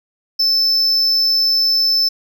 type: tone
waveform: triangle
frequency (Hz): 5274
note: E8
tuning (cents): 0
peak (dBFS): -11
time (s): 0.39-2.09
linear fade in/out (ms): 10
effects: none